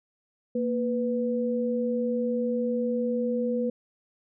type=tone pair together; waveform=sine; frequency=233.1 / 493.9 Hz; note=A#3 / B4; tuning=0 / 0 cents; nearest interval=octave + minor second; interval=1300 cents; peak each=-27 dBFS; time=0.55-3.7 s; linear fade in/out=5 ms; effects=none